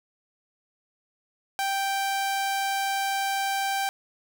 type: tone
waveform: sawtooth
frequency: 784 Hz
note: G5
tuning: in tune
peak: -21 dBFS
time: 1.59-3.89 s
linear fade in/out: 0 ms
effects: none